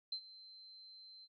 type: tone with ADSR envelope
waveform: sine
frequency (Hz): 4100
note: C8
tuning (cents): -36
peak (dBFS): -36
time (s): 0.12-1.28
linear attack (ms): 4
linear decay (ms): 76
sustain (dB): -18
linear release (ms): 43
effects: none